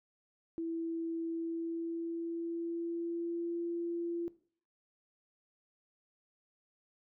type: tone with pitch glide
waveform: sine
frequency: 330.4 to 341.1 Hz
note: E4 to F4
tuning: +4 to -41 cents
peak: -34 dBFS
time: 0.58-4.28 s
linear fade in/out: 0 ms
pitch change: +55 cents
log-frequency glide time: 1.28-3.61 s
effects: noise-tail reverb RT60 0.5 s tail -18 dB re dry